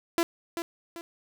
sawtooth tone with echo, 337.7 Hz, E4, 42 cents sharp, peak -18 dBFS, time 0.18-0.23 s, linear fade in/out 0 ms, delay 390 ms, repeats 2, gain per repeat -8 dB, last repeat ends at 1.01 s, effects none

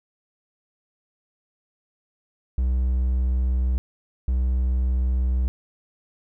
triangle tone pair in turn, 63.1 / 63.1 Hz, B1 / B1, +38 / +38 cents, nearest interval unison, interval 0 cents, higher neither, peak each -17 dBFS, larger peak neither, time 2.58-3.78 / 4.28-5.48 s, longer neither, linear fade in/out 0 ms, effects none

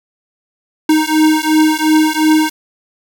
square beating tone pair, 310 / 312.8 Hz, D#4 / D#4, -6 / +9 cents, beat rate 2.8 Hz, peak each -13 dBFS, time 0.89-2.5 s, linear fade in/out 5 ms, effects none

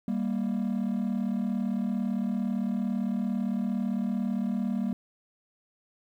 triangle tone pair together, 197.26 / 235 Hz, G3 / A#3, +11 / +14 cents, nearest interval minor third, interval 303 cents, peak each -26 dBFS, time 0.08-4.93 s, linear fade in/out 2 ms, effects tanh soft clip ceiling -21 dBFS + 10-bit

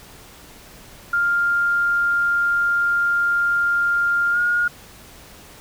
sine tone with pitch glide, 1400 to 1427.8 Hz, F6 to F6, +4 to +38 cents, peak -16 dBFS, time 1.13-4.68 s, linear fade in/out 5 ms, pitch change +34 cents, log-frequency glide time 4.32-4.38 s, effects pink hiss -44 dBFS RMS until 5.6 s

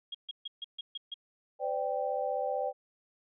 sine tone bursts, 3272 Hz, G#7, 26 cents flat, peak -36 dBFS, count 7, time 0.12-1.142 s, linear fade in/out 5 ms, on 26 ms, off 140 ms
sine chord, C suspended second, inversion none, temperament equal with one note detuned, 511.6 / 587.3 / 784 Hz, C5 / D5 / G5, -39 / 0 / 0 cents, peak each -34 / -34 / -34 dBFS, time 1.59-2.73 s, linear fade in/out 50 ms
effects none

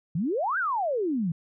sine exponential two-way sweep, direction up then down, 146.83 to 1628 to 154.9 Hz, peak -24 dBFS, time 0.15-1.32 s, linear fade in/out 5 ms, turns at 0.58 s, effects none

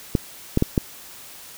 clicks, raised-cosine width 3 ms, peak -4 dBFS, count 4, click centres 0.152 / 0.574 / 0.624 / 0.778 s, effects white hiss -42 dBFS RMS until 1.57 s

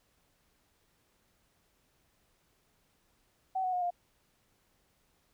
sine tone with pitch steps, 757 / 738.9 / 721.1 / 703.9 Hz, F#5 / F#5 / F#5 / F5, +39 / -3 / -45 / +13 cents, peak -29 dBFS, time 3.55-3.906 s, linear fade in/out 10 ms, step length 89 ms, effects pink hiss -72 dBFS RMS until 5.33 s

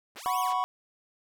5% pulse linear two-way sweep, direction up then down, 48.06 to 3303 to 132.3 Hz, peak -30 dBFS, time 0.15-0.54 s, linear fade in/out 20 ms, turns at 0.4 s
triangle chord, F# suspended fourth, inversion none, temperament equal, 740 / 987.8 / 1108.7 Hz, F#5 / B5 / C#6, 0 / 0 / 0 cents, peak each -28 dBFS, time 0.26-0.64 s, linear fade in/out 0 ms
effects none

